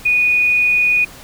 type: tone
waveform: sine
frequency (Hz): 2468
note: D#7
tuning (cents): -15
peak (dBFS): -11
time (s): 0.05-1.05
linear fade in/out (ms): 10
effects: pink hiss -38 dBFS RMS until 1.23 s